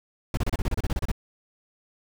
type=noise bursts; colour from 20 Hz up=brown; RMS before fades=-24 dBFS; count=13; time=0.34-1.116 s; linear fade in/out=2 ms; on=32 ms; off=30 ms; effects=none